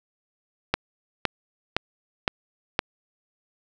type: click train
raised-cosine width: 0.3 ms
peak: -4 dBFS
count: 5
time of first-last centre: 0.74-2.791 s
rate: 1.95 Hz
effects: none